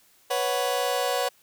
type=chord; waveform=sawtooth; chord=B suspended second; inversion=none; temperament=just; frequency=493.9 / 555.6 / 740.8 Hz; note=B4 / C#5 / F#5; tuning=0 / +4 / +2 cents; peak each=-24 dBFS; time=0.3-1.29 s; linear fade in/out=10 ms; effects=white hiss -60 dBFS RMS until 1.42 s